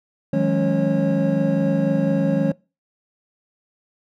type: tone cluster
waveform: triangle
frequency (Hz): 159.6 / 183.6 / 209.5 / 276.6 / 546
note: D#3 / F#3 / G#3 / C#4 / C#5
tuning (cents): +44 / -13 / +15 / -4 / -26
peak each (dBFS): -21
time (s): 0.33-2.52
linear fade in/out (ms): 5
effects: noise-tail reverb RT60 0.3 s tail -24 dB re dry